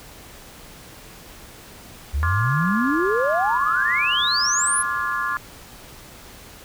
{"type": "exponential sweep", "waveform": "sine", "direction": "up", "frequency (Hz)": [65.6, 11000], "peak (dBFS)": -19, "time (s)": [2.13, 4.83], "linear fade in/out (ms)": 20}
{"type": "chord", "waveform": "sine", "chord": "D half-diminished seventh", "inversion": "third", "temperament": "just", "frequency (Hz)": [1057.2, 1174.7, 1409.6, 1691.5], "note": ["C6", "D6", "F6", "Ab6"], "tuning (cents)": [18, 0, 16, 31], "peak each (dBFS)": -27, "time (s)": [2.23, 5.37], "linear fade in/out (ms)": 0}
{"effects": ["pink hiss -43 dBFS RMS until 6.64 s"]}